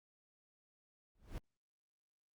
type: noise with exponential growth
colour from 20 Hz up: brown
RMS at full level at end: -38 dBFS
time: 1.15-1.38 s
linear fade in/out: 0 ms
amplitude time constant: 48 ms
effects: Opus 48 kbps